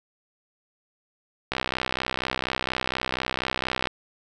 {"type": "click train", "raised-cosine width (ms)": 0.3, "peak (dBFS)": -9, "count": 152, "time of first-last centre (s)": [1.52, 3.872], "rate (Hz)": 64.2, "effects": []}